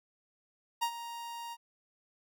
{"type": "tone with ADSR envelope", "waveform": "45% pulse", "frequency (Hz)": 936, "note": "A#5", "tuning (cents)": 7, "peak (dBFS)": -27, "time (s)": [0.81, 1.57], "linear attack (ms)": 19, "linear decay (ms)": 74, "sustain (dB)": -13, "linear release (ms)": 45, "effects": []}